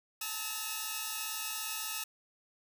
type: tone cluster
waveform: 5% pulse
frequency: 860 / 897 / 1288 / 2826 Hz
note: A5 / A5 / E6 / F7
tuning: -40 / +33 / -41 / +20 cents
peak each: -33 / -32 / -27 / -32 dBFS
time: 0.21-2.04 s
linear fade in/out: 5 ms
effects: none